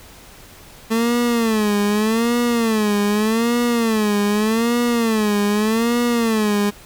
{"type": "tone with vibrato", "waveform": "30% pulse", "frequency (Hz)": 221.8, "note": "A3", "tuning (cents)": 14, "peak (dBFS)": -13, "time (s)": [0.9, 6.71], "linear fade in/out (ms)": 20, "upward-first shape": "sine", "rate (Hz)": 0.83, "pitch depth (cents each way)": 140, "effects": ["pink hiss -43 dBFS RMS until 6.85 s"]}